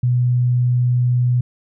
sine tone, 123.47 Hz, B2, in tune, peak -13 dBFS, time 0.03-1.41 s, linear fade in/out 5 ms, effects none

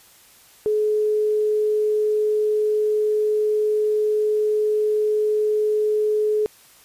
sine tone, 425.5 Hz, G#4, 42 cents sharp, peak -17 dBFS, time 0.66-6.46 s, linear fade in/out 0 ms, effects white hiss -51 dBFS RMS until 6.84 s + resampled to 32000 Hz

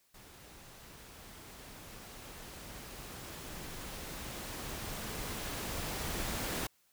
pink noise with level ramp, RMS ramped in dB -55 to -36 dBFS, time 0.14-6.67 s, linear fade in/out 5 ms, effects white hiss -71 dBFS RMS until 6.92 s

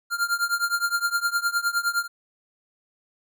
square tone with tremolo, 1396.9 Hz, F6, in tune, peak -19 dBFS, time 0.1-2.08 s, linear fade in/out 50 ms, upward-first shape triangle, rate 9.7 Hz, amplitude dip 95%, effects none

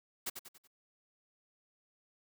white noise with echo, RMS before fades -37 dBFS, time 0.26-0.3 s, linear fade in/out 10 ms, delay 94 ms, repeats 4, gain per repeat -7 dB, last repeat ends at 0.676 s, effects none

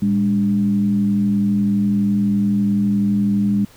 sine tone with frequency modulation, 202.2 Hz, G#3, 46 cents flat, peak -14 dBFS, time 0.02-3.65 s, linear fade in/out 5 ms, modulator 88.1 Hz, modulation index 0.48, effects pink hiss -48 dBFS RMS until 3.76 s

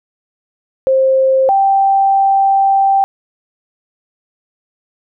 sine tone pair in turn, 529 / 783 Hz, C5 / G5, +19 / -2 cents, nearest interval perfect fifth, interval 679 cents, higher second, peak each -8 / -8 dBFS, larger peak neither, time 0.87-1.49 / 1.49-3.04 s, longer second, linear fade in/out 0 ms, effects none

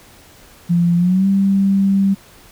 sine tone with pitch glide, 172.4 to 195.76 Hz, F3 to G3, -22 to -2 cents, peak -11 dBFS, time 0.69-2.15 s, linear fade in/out 20 ms, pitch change +220 cents, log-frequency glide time 0.97-1.27 s, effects pink hiss -45 dBFS RMS until 2.51 s

